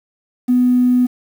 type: tone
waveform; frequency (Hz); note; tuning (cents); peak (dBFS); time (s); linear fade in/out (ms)
triangle; 248.5; B3; +11; -6; 0.48-1.07; 20
effects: tanh soft clip ceiling -8 dBFS + 7-bit